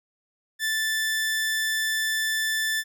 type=tone; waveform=sawtooth; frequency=1760 Hz; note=A6; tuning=in tune; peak=-20 dBFS; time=0.59-2.84 s; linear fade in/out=50 ms; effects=none